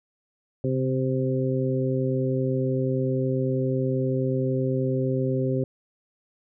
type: harmonic tone with a mistuned harmonic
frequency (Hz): 130.4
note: C3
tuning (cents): -5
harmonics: 1 / 2 / 3 / 4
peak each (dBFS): -25 / -28 / -28 / -30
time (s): 0.64-5.64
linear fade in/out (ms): 2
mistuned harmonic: 1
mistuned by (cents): +29
effects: none